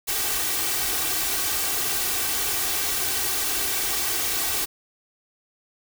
white noise with comb filter, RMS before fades -25 dBFS, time 0.07-4.66 s, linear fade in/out 20 ms, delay 2.6 ms, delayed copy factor +0.7, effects none

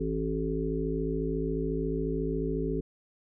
harmonic tone, 54.1 Hz, A1, 29 cents flat, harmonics 1 / 3 / 5 / 7 / 8, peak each -34 / -34 / -34 / -34 / -34 dBFS, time 0-2.81 s, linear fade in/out 10 ms, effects none

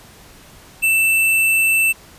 sine tone with sample-and-hold, 2658 Hz, E7, 14 cents sharp, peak -12 dBFS, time 0.82-1.93 s, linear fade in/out 20 ms, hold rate 11025 Hz, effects pink hiss -44 dBFS RMS until 2.18 s + resampled to 32000 Hz

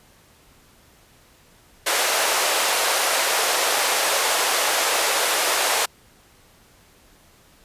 pink band-pass noise, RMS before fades -21 dBFS, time 1.86-5.86 s, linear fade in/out 10 ms, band 490 to 13000 Hz, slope 24 dB/octave, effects pink hiss -54 dBFS RMS until 7.64 s + resampled to 32000 Hz

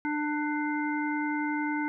harmonic tone, 298.2 Hz, D4, 27 cents sharp, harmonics 1 / 3 / 5 / 7, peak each -29 / -34 / -36 / -37 dBFS, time 0.05-1.88 s, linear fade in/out 0 ms, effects none

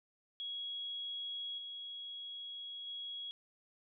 sine tone with level steps, 3322 Hz, G#7, in tune, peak -39 / -43 / -41 dBFS, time 0.4-3.31 s, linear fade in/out 0 ms, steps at 1.58 / 2.87 s, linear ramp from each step 2 ms, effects none

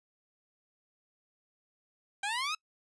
15% pulse exponential sweep, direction up, 779 to 1317 Hz, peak -25 dBFS, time 2.23-2.55 s, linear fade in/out 5 ms, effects noise-tail reverb RT60 0.1 s tail -26 dB re dry + resampled to 22050 Hz

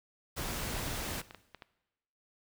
pink noise, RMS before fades -37 dBFS, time 0.36-1.22 s, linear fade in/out 20 ms
clicks, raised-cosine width 0.3 ms, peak -30 dBFS, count 9, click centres 0.483 / 0.683 / 0.821 / 0.981 / 1.215 / 1.309 / 1.347 / 1.547 / 1.622 s
effects noise-tail reverb RT60 1.0 s tail -18 dB re dry

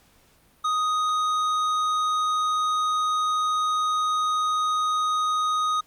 sine tone with tanh clipping, 1247 Hz, D#6, 3 cents sharp, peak -23 dBFS, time 0.64-5.81 s, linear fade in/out 10 ms, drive 11 dB, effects pink hiss -59 dBFS RMS until 5.86 s + Opus 48 kbps

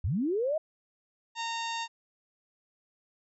sine linear sweep, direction up, 64.8 to 650 Hz, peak -26 dBFS, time 0.04-0.58 s, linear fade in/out 5 ms
harmonic tone, 920 Hz, A#5, 23 cents flat, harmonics 1 / 2 / 3 / 4 / 5 / 6 / 7 / 8, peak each -34 / -41 / -40 / -40 / -44 / -49 / -47 / -50 dBFS, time 1.35-1.88 s, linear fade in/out 50 ms
effects none

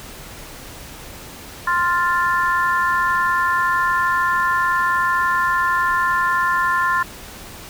sine chord, F major, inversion second, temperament equal, 1046.5 / 1396.9 / 1760 Hz, C6 / F6 / A6, 0 / 0 / 0 cents, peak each -18 / -22 / -21 dBFS, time 1.67-7.03 s, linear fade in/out 5 ms, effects pink hiss -37 dBFS RMS until 7.69 s

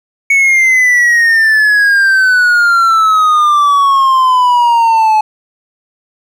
triangle exponential sweep, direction down, 2227 to 855 Hz, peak -4 dBFS, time 0.3-5.21 s, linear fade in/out 5 ms, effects none

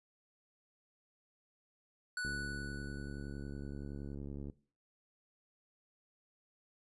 square tone with exponential decay, 1480 Hz, F#6, in tune, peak -36 dBFS, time 2.17-4.15 s, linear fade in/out 2 ms, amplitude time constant 430 ms
click train, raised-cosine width 3 ms, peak -32 dBFS, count 160, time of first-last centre 2.25-4.499 s, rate 70.7 Hz
effects noise-tail reverb RT60 0.4 s tail -19 dB re dry + resampled to 24000 Hz

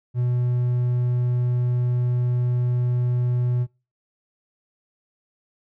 triangle tone, 123 Hz, B2, 7 cents flat, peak -17 dBFS, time 0.14-3.67 s, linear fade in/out 50 ms, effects noise-tail reverb RT60 0.3 s tail -24 dB re dry

